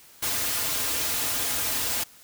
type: noise with comb filter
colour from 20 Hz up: white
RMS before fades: -27 dBFS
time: 0.22-2.04 s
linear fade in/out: 10 ms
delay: 5.3 ms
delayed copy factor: -0.75
effects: white hiss -52 dBFS RMS until 2.23 s